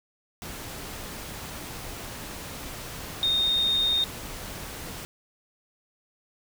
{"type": "tone in noise", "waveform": "sine", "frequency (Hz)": 3685, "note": "A#7", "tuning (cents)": -21, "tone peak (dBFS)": -21, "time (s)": [3.23, 4.04], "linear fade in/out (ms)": 0, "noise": "pink", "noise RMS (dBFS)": -38, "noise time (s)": [0.42, 5.05], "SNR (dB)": 14, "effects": []}